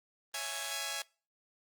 5% pulse chord, C# minor, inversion none, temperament just, 554.4 / 665.2 / 831.5 Hz, C#5 / E5 / G#5, 0 / +16 / +2 cents, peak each -32 / -30 / -27 dBFS, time 0.34-1.02 s, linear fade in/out 2 ms, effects noise-tail reverb RT60 0.4 s tail -25 dB re dry + Opus 24 kbps

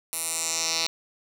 10% pulse tone with band-pass filter sweep, 163.5 Hz, E3, 14 cents flat, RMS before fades -28 dBFS, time 0.13-0.87 s, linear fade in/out 0 ms, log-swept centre 11000 to 4500 Hz, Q 2.5, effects none

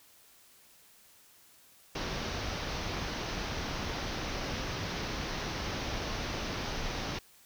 pink low-pass noise, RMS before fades -36 dBFS, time 1.95-7.19 s, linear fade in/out 5 ms, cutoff 6200 Hz, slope 96 dB/octave, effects white hiss -60 dBFS RMS until 7.45 s

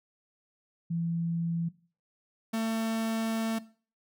sine / 45% pulse tone pair in turn, 167.9 / 224.1 Hz, E3 / A3, +32 / +32 cents, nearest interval perfect fourth, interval 500 cents, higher second, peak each -28 dBFS, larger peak neither, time 0.9-1.69 / 2.53-3.59 s, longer second, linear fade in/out 10 ms, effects noise-tail reverb RT60 0.4 s tail -18 dB re dry

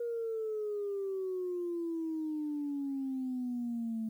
sine exponential sweep, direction down, 476.7 to 220 Hz, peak -32 dBFS, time 0-4.09 s, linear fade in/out 5 ms, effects tanh soft clip ceiling -29 dBFS + 11-bit

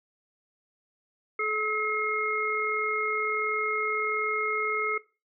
harmonic tone, 429.3 Hz, A4, 43 cents flat, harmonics 1 / 3 / 5, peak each -32 / -30 / -29 dBFS, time 1.39-4.98 s, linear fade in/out 5 ms, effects noise-tail reverb RT60 0.3 s tail -18 dB re dry

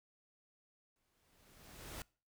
pink noise with exponential growth, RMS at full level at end -45 dBFS, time 0.96-2.02 s, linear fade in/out 1 ms, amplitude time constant 230 ms, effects noise-tail reverb RT60 0.4 s tail -24 dB re dry

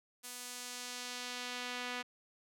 sawtooth tone with band-pass filter sweep, 246.9 Hz, B3, in tune, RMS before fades -43 dBFS, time 0.23-2.03 s, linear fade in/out 20 ms, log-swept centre 10000 to 2400 Hz, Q 0.85, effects none

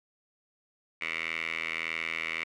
10% pulse tone with band-pass filter, 81.7 Hz, E2, 15 cents flat, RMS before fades -34 dBFS, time 1.01-2.44 s, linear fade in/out 5 ms, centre 2300 Hz, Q 8.5, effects none

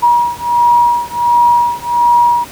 sine beating tone pair, 956 / 957.4 Hz, A#5 / A#5, +43 / +46 cents, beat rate 1.4 Hz, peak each -11 dBFS, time 0.02-2.45 s, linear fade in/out 20 ms, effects pink hiss -32 dBFS RMS until 2.51 s + high-pass 60 Hz 12 dB/octave

